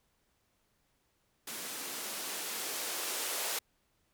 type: noise with band-pass filter sweep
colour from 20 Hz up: violet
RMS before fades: -38 dBFS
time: 1.47-3.59 s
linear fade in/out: 5 ms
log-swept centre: 210 to 470 Hz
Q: 1.4
effects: pink hiss -75 dBFS RMS until 4.13 s

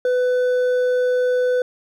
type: tone with hard clipping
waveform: triangle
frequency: 499.8 Hz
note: B4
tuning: 21 cents sharp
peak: -17 dBFS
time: 0.05-1.62 s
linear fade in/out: 2 ms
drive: 8 dB
effects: none

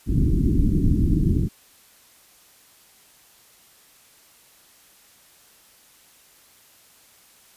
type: low-pass noise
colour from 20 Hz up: pink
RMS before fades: -19 dBFS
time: 0.06-1.49 s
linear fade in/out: 50 ms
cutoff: 330 Hz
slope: 48 dB/octave
effects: white hiss -54 dBFS RMS until 7.56 s + resampled to 32000 Hz

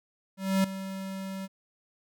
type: tone with ADSR envelope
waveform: square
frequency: 192.2 Hz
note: G3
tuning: 34 cents flat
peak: -21 dBFS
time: 0.37-1.48 s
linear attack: 270 ms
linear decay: 5 ms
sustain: -14 dB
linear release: 35 ms
effects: none

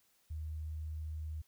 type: tone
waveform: sine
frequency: 77.78 Hz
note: D#2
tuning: in tune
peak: -38 dBFS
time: 0.3-1.42 s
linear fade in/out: 10 ms
effects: white hiss -72 dBFS RMS until 1.47 s

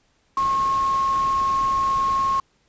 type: tone in noise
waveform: sine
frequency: 1083 Hz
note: C#6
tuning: 41 cents flat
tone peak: -18 dBFS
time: 0.37-2.4 s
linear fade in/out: 2 ms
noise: pink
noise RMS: -36 dBFS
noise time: 0.37-2.4 s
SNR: +15 dB
effects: pink hiss -64 dBFS RMS until 2.68 s + resampled to 16000 Hz

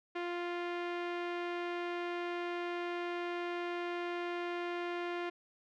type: tone with low-pass filter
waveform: sawtooth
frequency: 349.2 Hz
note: F4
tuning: in tune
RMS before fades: -38 dBFS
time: 0.15-5.3 s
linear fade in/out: 10 ms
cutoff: 2500 Hz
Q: 1.4
effects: none

